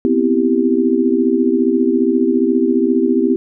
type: chord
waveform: sine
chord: C major seventh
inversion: third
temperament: equal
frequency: 246.9 / 261.6 / 329.6 / 392 Hz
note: B3 / C4 / E4 / G4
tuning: 0 / 0 / 0 / 0 cents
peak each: -17 dBFS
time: 0.05-3.36 s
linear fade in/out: 0 ms
effects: none